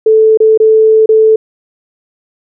sine tone with dropouts, 438.6 Hz, A4, 6 cents flat, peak -3 dBFS, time 0.06-1.36 s, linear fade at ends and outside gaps 5 ms, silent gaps 0.374-0.402 / 0.576-0.6 / 1.06-1.09 s, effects none

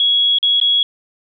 sine tone with dropouts, 3336 Hz, G#7, 7 cents sharp, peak -11 dBFS, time 0-0.83 s, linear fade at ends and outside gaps 2 ms, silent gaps 0.386-0.428 / 0.601-0.613 s, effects none

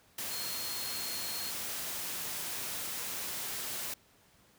sine tone in noise, 4263 Hz, C8, 32 cents sharp, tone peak -41 dBFS, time 0.31-1.51 s, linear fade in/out 5 ms, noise white, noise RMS -38 dBFS, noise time 0.18-3.94 s, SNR -6 dB, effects pink hiss -64 dBFS RMS until 4.58 s + high-pass 60 Hz 12 dB/octave

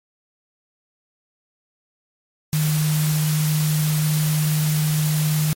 sine tone in noise, 153.2 Hz, D#3, 27 cents flat, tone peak -17 dBFS, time 2.53-5.53 s, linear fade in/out 0 ms, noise white, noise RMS -28 dBFS, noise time 2.53-5.53 s, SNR +8 dB, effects MP3 64 kbps

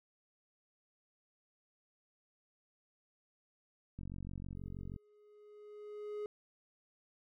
click train, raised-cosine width 5 ms, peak -33 dBFS, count 46, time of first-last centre 3.99-4.962 s, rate 46.3 Hz
triangle tone with exponential growth, 418.3 Hz, G#4, 12 cents sharp, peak -35 dBFS, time 4.55-6.26 s, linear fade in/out 1 ms, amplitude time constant 370 ms
effects none

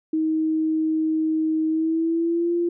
sine tone with pitch glide, 315.8 to 344.4 Hz, D#4 to F4, +26 to -24 cents, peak -19 dBFS, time 0.13-2.69 s, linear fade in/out 5 ms, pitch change +150 cents, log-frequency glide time 1.68-2.53 s, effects none

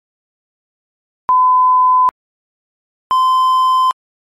sine / triangle tone pair in turn, 1012 / 1030.9 Hz, B5 / C6, +42 / -26 cents, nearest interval unison, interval 32 cents, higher second, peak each -7 dBFS, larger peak neither, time 1.29-2.09 / 3.11-3.91 s, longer neither, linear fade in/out 0 ms, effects MP3 96 kbps

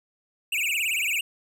square tone with vibrato, 2539 Hz, D#7, 34 cents sharp, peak -24 dBFS, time 0.52-1.21 s, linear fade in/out 5 ms, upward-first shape triangle, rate 18 Hz, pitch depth 250 cents each way, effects 10-bit

